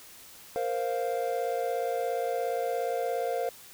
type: chord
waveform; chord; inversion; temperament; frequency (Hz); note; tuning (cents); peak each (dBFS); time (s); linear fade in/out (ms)
triangle; Bb suspended second; none; equal; 466.2 / 523.3 / 698.5; Bb4 / C5 / F5; 0 / 0 / 0; -30; 0.56-3.49; 0
effects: white hiss -50 dBFS RMS until 3.73 s